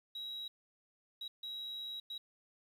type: tone bursts at uneven times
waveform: sine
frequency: 3855 Hz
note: B7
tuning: 43 cents flat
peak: -39 dBFS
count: 4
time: 0.15-0.48 / 1.21-1.28 / 1.43-2 / 2.1-2.18 s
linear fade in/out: 5 ms
effects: tanh soft clip ceiling -38 dBFS + 11-bit